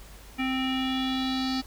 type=tone with low-pass filter sweep; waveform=square; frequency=261.6 Hz; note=C4; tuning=in tune; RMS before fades=-28 dBFS; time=0.38-1.62 s; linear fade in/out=20 ms; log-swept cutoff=2500 to 4600 Hz; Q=5.6; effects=added 50 Hz sine -47 dBFS peak until 1.66 s + pink hiss -50 dBFS RMS until 1.66 s